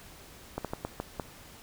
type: slowing click train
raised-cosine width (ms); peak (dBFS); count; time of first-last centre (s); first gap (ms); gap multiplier
1; -18; 6; 0.58-1.198; 67; 1.31
effects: pink hiss -51 dBFS RMS until 1.62 s